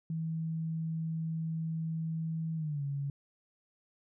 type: tone with pitch glide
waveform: sine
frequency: 161.7 to 140.77 Hz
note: E3 to C#3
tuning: -33 to +27 cents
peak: -32 dBFS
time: 0.1-3.1 s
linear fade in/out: 2 ms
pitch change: -240 cents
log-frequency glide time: 2.56-2.83 s
effects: none